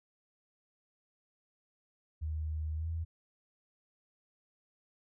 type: tone with pitch glide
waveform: sine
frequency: 77.78 to 82.07 Hz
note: D#2 to E2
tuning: 0 to -7 cents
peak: -33 dBFS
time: 2.21-3.05 s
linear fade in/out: 20 ms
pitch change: +93 cents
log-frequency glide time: 2.76-2.88 s
effects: none